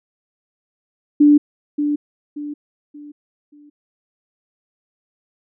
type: tone with echo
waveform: sine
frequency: 293.7 Hz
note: D4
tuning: in tune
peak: -7 dBFS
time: 1.2-1.38 s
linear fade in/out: 10 ms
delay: 580 ms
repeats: 4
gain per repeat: -9 dB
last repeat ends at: 3.7 s
effects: none